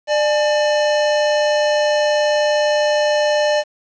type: tone pair together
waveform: square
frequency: 596.8 / 850 Hz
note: D5 / G#5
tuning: +28 / +40 cents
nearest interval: tritone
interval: 612 cents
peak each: -15 / -24 dBFS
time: 0.07-3.64 s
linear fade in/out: 50 ms
effects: resampled to 16000 Hz + 7-bit